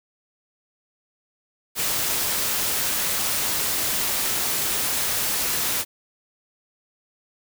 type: noise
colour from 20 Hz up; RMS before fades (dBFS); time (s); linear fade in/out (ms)
white; -24; 1.75-5.85; 50
effects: none